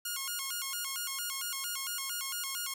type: tone with vibrato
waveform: 5% pulse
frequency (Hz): 1243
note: D#6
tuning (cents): -2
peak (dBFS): -23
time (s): 0.05-2.74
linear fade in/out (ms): 5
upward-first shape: square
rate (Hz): 4.4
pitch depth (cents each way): 240
effects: none